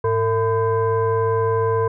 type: tone with frequency modulation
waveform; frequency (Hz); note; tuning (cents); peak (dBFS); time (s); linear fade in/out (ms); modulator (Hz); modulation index
sine; 452.8; A4; +50; -16; 0.04-1.88; 5; 558; 0.97
effects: none